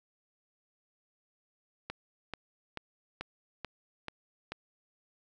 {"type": "click train", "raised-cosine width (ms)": 0.3, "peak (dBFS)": -21, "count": 7, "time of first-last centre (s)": [1.9, 4.52], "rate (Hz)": 2.29, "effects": []}